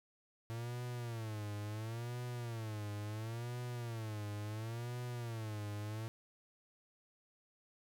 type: tone with vibrato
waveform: 45% pulse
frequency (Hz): 112.9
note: A2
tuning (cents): +45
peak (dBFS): -40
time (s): 0.5-6.08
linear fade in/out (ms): 0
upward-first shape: sine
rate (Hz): 0.72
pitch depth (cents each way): 150
effects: none